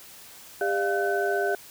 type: tone cluster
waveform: sine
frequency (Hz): 400.9 / 601 / 696 / 1513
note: G4 / D5 / F5 / F#6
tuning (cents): +39 / +40 / -6 / +38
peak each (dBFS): -26 / -32 / -28 / -29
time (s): 0.61-1.55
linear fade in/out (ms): 2
effects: white hiss -47 dBFS RMS until 1.7 s